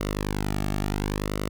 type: tone with flanger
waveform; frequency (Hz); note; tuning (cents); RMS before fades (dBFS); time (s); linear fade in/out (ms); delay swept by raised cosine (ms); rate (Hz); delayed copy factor
sawtooth; 50.5; G#1; -48; -28; 0-1.49; 10; 1.2 to 2.02; 0.72; -0.75
effects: none